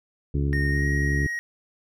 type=harmonic tone; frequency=70.6 Hz; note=C#2; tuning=32 cents sharp; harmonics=1 / 2 / 3 / 4 / 5 / 6; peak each=-24 / -25 / -37 / -31 / -35 / -38 dBFS; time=0.34-1.27 s; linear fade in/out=5 ms
type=tone with pitch glide; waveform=triangle; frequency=1846 to 1887 Hz; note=A#6 to A#6; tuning=-17 to +21 cents; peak=-25 dBFS; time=0.53-1.39 s; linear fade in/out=0 ms; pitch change=+38 cents; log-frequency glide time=0.68-0.87 s
effects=none